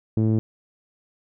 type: tone with low-pass filter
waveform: sawtooth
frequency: 110 Hz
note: A2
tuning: in tune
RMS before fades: -20 dBFS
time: 0.17-0.39 s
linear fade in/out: 0 ms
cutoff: 320 Hz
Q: 1.6
effects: none